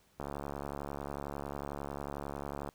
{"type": "click train", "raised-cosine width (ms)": 1, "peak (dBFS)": -25, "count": 178, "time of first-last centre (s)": [0.2, 2.689], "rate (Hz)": 71.1, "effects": ["pink hiss -68 dBFS RMS until 2.74 s"]}